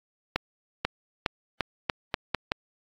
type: accelerating click train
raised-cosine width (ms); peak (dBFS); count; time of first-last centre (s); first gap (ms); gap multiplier
0.3; -8; 8; 0.36-2.519; 490; 0.84
effects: AAC 64 kbps